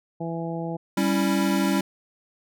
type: harmonic tone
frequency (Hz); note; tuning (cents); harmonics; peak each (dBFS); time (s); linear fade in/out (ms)
166.4; E3; +17; 1 / 2 / 3 / 4 / 5; -30 / -33 / -35 / -36 / -37; 0.2-0.77; 10
type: chord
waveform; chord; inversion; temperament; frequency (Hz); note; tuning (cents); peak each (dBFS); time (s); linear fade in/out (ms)
square; C# diminished; second; equal; 196 / 277.2 / 329.6; G3 / C#4 / E4; 0 / 0 / 0; -24 / -26 / -27; 0.97-1.81; 5
effects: none